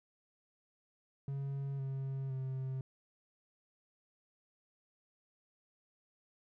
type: tone with pitch steps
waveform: triangle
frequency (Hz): 138.2 / 134.97 / 131.81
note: C#3 / C#3 / C3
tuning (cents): -5 / -46 / +13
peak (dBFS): -34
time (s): 1.28-2.81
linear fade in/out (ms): 2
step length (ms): 510
effects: none